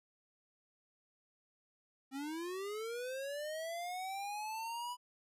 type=linear sweep; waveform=square; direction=up; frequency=261.6 to 990 Hz; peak=-40 dBFS; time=2.11-4.97 s; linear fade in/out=50 ms; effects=resampled to 32000 Hz